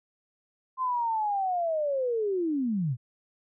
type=linear sweep; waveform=sine; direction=down; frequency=1048 to 111.6 Hz; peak=-25 dBFS; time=0.77-2.97 s; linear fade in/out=50 ms; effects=none